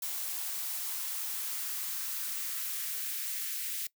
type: noise with high-pass filter sweep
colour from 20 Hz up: blue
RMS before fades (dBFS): -36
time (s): 0.02-3.87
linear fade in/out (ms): 5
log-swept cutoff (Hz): 650 to 2000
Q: 1.5
effects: noise-tail reverb RT60 0.1 s tail -21 dB re dry